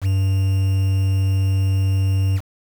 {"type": "tone with quantisation", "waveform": "triangle", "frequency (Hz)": 96.2, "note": "G2", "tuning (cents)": -32, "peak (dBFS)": -13, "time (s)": [0.01, 2.41], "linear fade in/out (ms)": 50, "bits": 6, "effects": []}